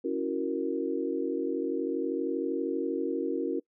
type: chord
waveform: sine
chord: F# dominant seventh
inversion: second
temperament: equal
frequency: 277.2 / 329.6 / 370 / 466.2 Hz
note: C#4 / E4 / F#4 / A#4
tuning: 0 / 0 / 0 / 0 cents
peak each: -33 dBFS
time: 0.04-3.6 s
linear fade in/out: 10 ms
effects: noise-tail reverb RT60 0.1 s tail -23 dB re dry